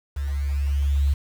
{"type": "tone with level ramp", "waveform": "sine", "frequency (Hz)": 70.3, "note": "C#2", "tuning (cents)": 25, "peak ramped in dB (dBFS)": [-24, -16], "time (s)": [0.16, 1.14], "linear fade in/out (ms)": 10, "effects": ["7-bit"]}